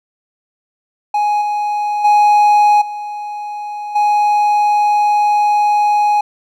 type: tone with level steps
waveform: triangle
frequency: 833 Hz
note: G#5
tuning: 5 cents sharp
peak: -10 / -13 / -5 / -20 / -8 dBFS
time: 1.14-6.21 s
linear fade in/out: 5 ms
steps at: 1.41 / 2.04 / 2.81 / 3.95 s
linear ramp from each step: 10 ms
effects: none